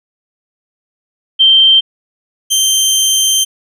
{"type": "tone pair in turn", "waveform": ["sine", "20% pulse"], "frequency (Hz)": [3136, 3136], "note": ["G7", "G7"], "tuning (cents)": [0, 0], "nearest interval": "unison", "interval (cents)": 0, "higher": "neither", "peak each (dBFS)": -4, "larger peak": "neither", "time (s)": [[1.39, 1.81], [2.5, 3.45]], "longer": "second", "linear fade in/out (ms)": 20, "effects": []}